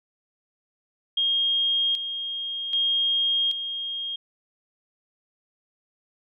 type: tone with tremolo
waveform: sine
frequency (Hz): 3240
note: G#7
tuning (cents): -43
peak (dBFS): -20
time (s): 1.17-4.16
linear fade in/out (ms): 5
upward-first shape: square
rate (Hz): 0.64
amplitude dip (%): 60
effects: none